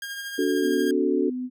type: tone with tremolo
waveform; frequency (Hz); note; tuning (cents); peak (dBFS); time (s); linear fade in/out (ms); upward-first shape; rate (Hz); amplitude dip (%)
sawtooth; 1617; G#6; -47; -27; 0.02-0.91; 2; sine; 13; 35
type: chord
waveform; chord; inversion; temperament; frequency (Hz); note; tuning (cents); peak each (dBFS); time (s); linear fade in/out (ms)
sine; D major; none; equal with one note detuned; 288 / 370 / 440; D4 / F#4 / A4; -34 / 0 / 0; -24 / -24 / -27; 0.38-1.3; 10
type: tone with pitch glide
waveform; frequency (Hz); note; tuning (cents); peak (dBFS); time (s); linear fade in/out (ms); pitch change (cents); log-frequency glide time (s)
sine; 250.4 to 252.1; B3 to B3; +24 to +36; -27; 0.61-1.5; 50; +12; 0.83-0.9
effects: none